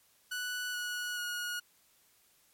sawtooth tone with pitch steps, 1480 / 1463 / 1446.2 Hz, F#6 / F#6 / F#6, 0 / -20 / -40 cents, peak -31 dBFS, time 0.31-1.6 s, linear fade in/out 10 ms, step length 430 ms, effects white hiss -67 dBFS RMS until 2.53 s + MP3 64 kbps

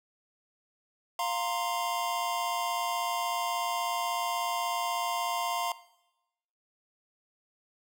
square chord, F suspended fourth, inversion none, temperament just, 698.5 / 931.3 / 1047.7 Hz, F5 / Bb5 / C6, 0 / -2 / +2 cents, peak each -34 dBFS, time 1.19-5.72 s, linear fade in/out 2 ms, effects noise-tail reverb RT60 0.9 s tail -18 dB re dry

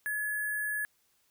sine tone with sample-and-hold, 1700 Hz, G#6, 40 cents sharp, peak -30 dBFS, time 0.06-0.85 s, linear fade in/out 0 ms, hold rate 11025 Hz, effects white hiss -71 dBFS RMS until 1.3 s

